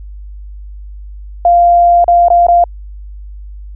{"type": "tone with dropouts", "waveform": "sine", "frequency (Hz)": 695, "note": "F5", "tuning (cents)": -9, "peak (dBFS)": -4, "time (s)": [1.45, 2.64], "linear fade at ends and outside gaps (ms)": 2, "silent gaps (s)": [[2.043, 2.08], [2.284, 2.302], [2.468, 2.484]], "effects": ["added 50 Hz sine -26 dBFS peak until 3.75 s"]}